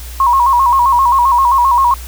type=tone with vibrato; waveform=sine; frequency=1020 Hz; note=C6; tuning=44 cents flat; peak=-7 dBFS; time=0.2-1.94 s; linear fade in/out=2 ms; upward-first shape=square; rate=7.6 Hz; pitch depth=98 cents each way; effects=added 60 Hz sine -26 dBFS peak until 2.07 s + white hiss -34 dBFS RMS until 2.07 s